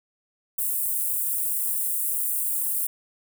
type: high-pass noise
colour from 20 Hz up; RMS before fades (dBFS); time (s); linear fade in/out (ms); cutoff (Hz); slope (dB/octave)
white; -26; 0.58-2.87; 5; 8500; 48
effects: none